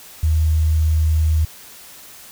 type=tone with quantisation; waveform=sine; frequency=78.7 Hz; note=D#2; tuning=20 cents sharp; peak=-13 dBFS; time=0.23-1.45 s; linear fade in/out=5 ms; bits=7; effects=white hiss -41 dBFS RMS until 2.31 s